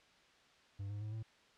triangle tone with pitch steps, 99.4 / 103.08 / 106.9 / 110.87 Hz, G2 / G#2 / A2 / A2, +25 / -12 / -49 / +14 cents, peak -38 dBFS, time 0.79-1.23 s, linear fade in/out 10 ms, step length 110 ms, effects white hiss -66 dBFS RMS until 1.57 s + low-pass 4000 Hz 12 dB/octave

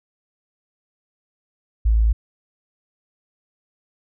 sine tone, 55 Hz, A1, in tune, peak -13 dBFS, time 1.85-2.13 s, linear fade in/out 10 ms, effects none

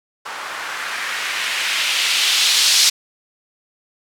violet noise with low-pass filter sweep, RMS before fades -19 dBFS, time 0.25-2.9 s, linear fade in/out 10 ms, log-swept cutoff 1100 to 4600 Hz, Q 1.5, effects none

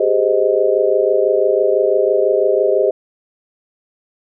sine chord, Ab major seventh, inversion third, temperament just, 389.3 / 415.3 / 519.1 / 623 Hz, G4 / Ab4 / C5 / Eb5, -12 / 0 / -14 / +2 cents, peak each -17 dBFS, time 0-2.91 s, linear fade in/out 5 ms, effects none

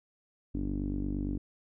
sawtooth tone with low-pass filter, 48.71 Hz, G1, 10 cents flat, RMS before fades -33 dBFS, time 0.54-1.38 s, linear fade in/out 10 ms, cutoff 280 Hz, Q 6.5, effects none

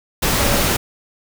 sine tone in noise, 570 Hz, C#5, 48 cents sharp, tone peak -25 dBFS, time 0.39-0.62 s, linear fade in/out 10 ms, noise pink, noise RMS -17 dBFS, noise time 0.22-0.77 s, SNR -11 dB, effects none

